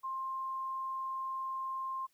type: tone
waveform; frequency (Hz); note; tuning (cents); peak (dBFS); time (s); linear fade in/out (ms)
sine; 1057; C6; +17; -35; 0.03-2.07; 20
effects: white hiss -74 dBFS RMS until 2.13 s